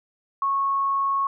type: tone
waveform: sine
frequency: 1100 Hz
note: C#6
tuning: 14 cents flat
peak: -20 dBFS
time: 0.42-1.27 s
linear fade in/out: 2 ms
effects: none